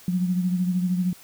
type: beating tone pair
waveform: sine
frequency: 180 / 193 Hz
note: F#3 / G3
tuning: -47 / -27 cents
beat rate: 13 Hz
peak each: -21 / -30 dBFS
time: 0.08-1.13 s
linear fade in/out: 2 ms
effects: white hiss -49 dBFS RMS until 1.23 s